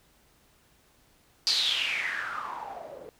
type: noise with low-pass filter sweep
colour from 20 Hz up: blue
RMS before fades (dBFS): -31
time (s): 1.47-3.09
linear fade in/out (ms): 0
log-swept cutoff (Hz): 4700 to 450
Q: 7.4
effects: pink hiss -63 dBFS RMS until 3.19 s